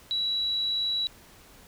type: tone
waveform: sine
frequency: 3914 Hz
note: B7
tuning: 16 cents flat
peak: -25 dBFS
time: 0.11-1.07 s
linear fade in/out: 0 ms
effects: pink hiss -53 dBFS RMS until 1.67 s

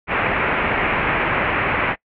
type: low-pass noise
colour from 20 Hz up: white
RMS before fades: -20 dBFS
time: 0.07-1.96 s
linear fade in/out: 50 ms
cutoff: 2500 Hz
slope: 48 dB/octave
effects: noise-tail reverb RT60 0.1 s tail -23 dB re dry

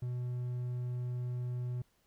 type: tone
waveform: triangle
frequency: 123.47 Hz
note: B2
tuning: in tune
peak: -32 dBFS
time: 0.02-1.82 s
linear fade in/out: 5 ms
effects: pink hiss -73 dBFS RMS until 2.06 s

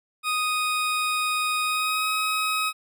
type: tone with pitch glide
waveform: 20% pulse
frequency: 1244.5 to 1268.4 Hz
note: D#6 to D#6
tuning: 0 to +33 cents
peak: -18 dBFS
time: 0.23-2.73 s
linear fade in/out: 50 ms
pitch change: +33 cents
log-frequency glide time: 1.63-2.09 s
effects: none

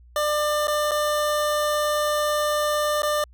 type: tone with dropouts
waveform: 25% pulse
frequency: 597 Hz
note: D5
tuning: 28 cents sharp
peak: -17 dBFS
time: 0.16-3.24 s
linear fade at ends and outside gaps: 2 ms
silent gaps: 0.672-0.68 / 0.911-0.916 / 3.021-3.031 s
effects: added 60 Hz sine -47 dBFS peak until 3.33 s

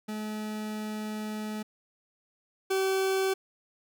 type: tone pair in turn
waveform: 40% pulse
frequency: 214 / 383.3 Hz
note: A3 / G4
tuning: -48 / -39 cents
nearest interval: minor seventh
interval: 1009 cents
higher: second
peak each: -32 / -24 dBFS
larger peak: second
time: 0.08-1.63 / 2.7-3.34 s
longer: first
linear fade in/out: 10 ms
effects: none

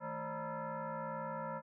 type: tone with frequency modulation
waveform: sine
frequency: 220 Hz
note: A3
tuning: in tune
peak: -38 dBFS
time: 0-1.62 s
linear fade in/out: 50 ms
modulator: 378 Hz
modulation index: 3.1
effects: none

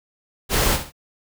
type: noise with echo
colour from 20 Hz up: pink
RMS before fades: -19 dBFS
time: 0.49-0.79 s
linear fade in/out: 50 ms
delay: 66 ms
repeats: 2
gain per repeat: -10 dB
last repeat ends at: 0.922 s
effects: none

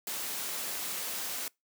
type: noise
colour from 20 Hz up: white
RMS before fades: -36 dBFS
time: 0.07-1.48 s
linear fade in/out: 2 ms
effects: noise-tail reverb RT60 0.2 s tail -25 dB re dry + high-pass 200 Hz 12 dB/octave

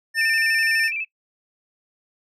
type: tone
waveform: square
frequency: 1800 Hz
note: A6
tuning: 39 cents sharp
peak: -20 dBFS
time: 0.14-0.91 s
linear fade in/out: 50 ms
type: tone with vibrato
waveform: sine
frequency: 2481 Hz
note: D#7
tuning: 6 cents flat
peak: -24 dBFS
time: 0.17-1.05 s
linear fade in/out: 20 ms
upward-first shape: square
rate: 12 Hz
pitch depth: 85 cents each way
effects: noise-tail reverb RT60 0.1 s tail -19 dB re dry + low-pass 11000 Hz 12 dB/octave

